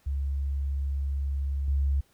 sine tone with level steps, 69.3 Hz, C#2, in tune, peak -26 / -22 dBFS, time 0.06-2.01 s, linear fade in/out 10 ms, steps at 1.68 s, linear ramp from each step 2 ms, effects pink hiss -65 dBFS RMS until 2.13 s

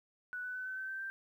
sine tone with pitch steps, 1480 / 1494.6 / 1509.4 / 1524.2 / 1539.3 / 1554.5 / 1569.8 Hz, F#6 / F#6 / F#6 / G6 / G6 / G6 / G6, 0 / +17 / +34 / -49 / -32 / -15 / +2 cents, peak -38 dBFS, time 0.33-1.1 s, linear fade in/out 0 ms, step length 110 ms, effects 12-bit

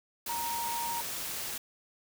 sine tone in noise, 936 Hz, A#5, 7 cents sharp, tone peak -33 dBFS, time 0.29-1.01 s, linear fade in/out 5 ms, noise white, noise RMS -37 dBFS, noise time 0.26-1.58 s, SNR +1 dB, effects none

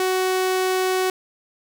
sawtooth tone, 372.9 Hz, F#4, 14 cents sharp, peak -15 dBFS, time 0-1.1 s, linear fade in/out 2 ms, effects none

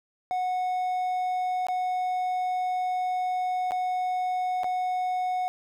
triangle tone with dropouts, 734 Hz, F#5, 14 cents flat, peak -23 dBFS, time 0.31-5.48 s, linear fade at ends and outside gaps 0 ms, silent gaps 1.668-1.685 / 3.709-3.719 / 4.634-4.643 s, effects none

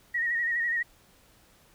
sine tone with vibrato, 1883 Hz, A#6, 17 cents sharp, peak -25 dBFS, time 0.14-0.83 s, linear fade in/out 10 ms, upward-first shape sine, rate 12 Hz, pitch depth 50 cents each way, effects pink hiss -60 dBFS RMS until 1.74 s

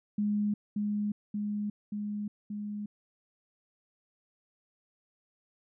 sine tone with echo, 207.7 Hz, G#3, in tune, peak -26 dBFS, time 0.18-0.54 s, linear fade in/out 5 ms, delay 580 ms, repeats 4, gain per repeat -2 dB, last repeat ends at 2.86 s, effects none

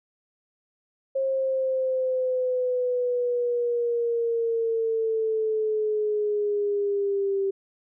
sine linear sweep, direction down, 537 to 389.6 Hz, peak -22 dBFS, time 1.15-7.51 s, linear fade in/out 10 ms, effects none

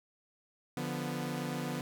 sawtooth chord, B diminished, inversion first, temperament equal, 146.83 / 174.61 / 246.9 Hz, D3 / F3 / B3, 0 / 0 / 0 cents, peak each -35 / -36 / -34 dBFS, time 0.77-1.81 s, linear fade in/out 2 ms, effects none

